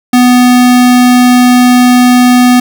square tone, 247.9 Hz, B3, 7 cents sharp, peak -3 dBFS, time 0.13-2.6 s, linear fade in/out 5 ms, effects none

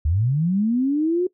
sine linear sweep, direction up, 69.3 to 370 Hz, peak -17 dBFS, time 0.05-1.27 s, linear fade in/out 5 ms, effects noise-tail reverb RT60 0.1 s tail -20 dB re dry

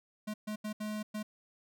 square tone bursts at uneven times, 212.7 Hz, G#3, 42 cents sharp, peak -36 dBFS, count 5, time 0.27-0.34 / 0.47-0.56 / 0.64-0.73 / 0.8-1.03 / 1.14-1.23 s, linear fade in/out 10 ms, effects none

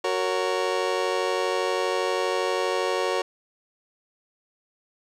30% pulse chord, F# major, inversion none, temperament just, 370 / 462.5 / 555 Hz, F#4 / A#4 / C#5, 0 / -14 / +2 cents, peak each -25 dBFS, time 0.04-3.22 s, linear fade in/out 5 ms, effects low-pass 6000 Hz 12 dB/octave + 9-bit

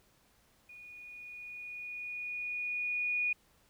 sine tone with level ramp, 2456 Hz, D#7, 23 cents flat, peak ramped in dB -49 to -28 dBFS, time 0.69-3.33 s, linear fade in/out 5 ms, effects pink hiss -68 dBFS RMS until 3.69 s

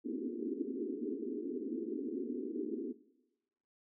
pink band-pass noise, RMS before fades -39 dBFS, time 0.04-2.93 s, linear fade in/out 20 ms, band 230 to 430 Hz, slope 96 dB/octave, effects noise-tail reverb RT60 1.0 s tail -19 dB re dry

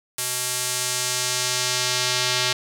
square tone with band-pass filter sweep, 125.4 Hz, B2, 27 cents sharp, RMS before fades -24 dBFS, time 0.18-2.53 s, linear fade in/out 5 ms, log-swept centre 10000 to 4300 Hz, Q 1.1, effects none

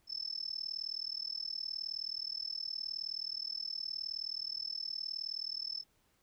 sine tone with amplitude modulation, 5274 Hz, E8, in tune, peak -33 dBFS, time 0.07-5.84 s, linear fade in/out 50 ms, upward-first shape sine, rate 39.1 Hz, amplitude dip 100%, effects pink hiss -73 dBFS RMS until 6.22 s

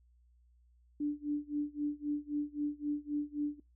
sine tone with tremolo, 293.7 Hz, D4, in tune, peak -29 dBFS, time 1-3.6 s, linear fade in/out 5 ms, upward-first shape sine, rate 3.8 Hz, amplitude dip 95%, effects noise-tail reverb RT60 0.2 s tail -22 dB re dry + added 60 Hz sine -63 dBFS peak until 3.75 s

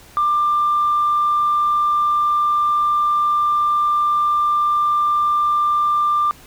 sine tone, 1189 Hz, D6, 21 cents sharp, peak -13 dBFS, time 0.17-6.31 s, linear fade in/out 0 ms, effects tanh soft clip ceiling -10 dBFS + pink hiss -45 dBFS RMS until 6.46 s

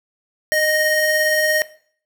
square tone pair together, 615.8 / 1864.7 Hz, D#5 / A#6, -18 / 0 cents, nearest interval octave + perfect fifth, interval 1918 cents, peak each -19 dBFS, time 0.52-1.62 s, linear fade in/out 0 ms, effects noise-tail reverb RT60 0.5 s tail -17 dB re dry

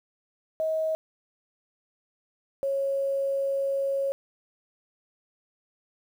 sine tone pair in turn, 635 / 549.2 Hz, D#5 / C#5, +35 / -16 cents, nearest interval minor third, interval 251 cents, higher first, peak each -24 dBFS, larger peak neither, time 0.6-0.95 / 2.63-4.12 s, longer second, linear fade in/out 0 ms, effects 9-bit

